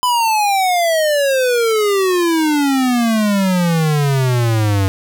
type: exponential sweep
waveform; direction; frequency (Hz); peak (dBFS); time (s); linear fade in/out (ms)
square; down; 1009 to 95; -13; 0.03-4.88; 0
effects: none